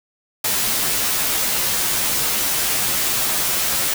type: noise with comb filter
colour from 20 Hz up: white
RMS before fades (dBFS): -20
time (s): 0.44-3.94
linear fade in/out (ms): 5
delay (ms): 12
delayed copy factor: -0.8
effects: none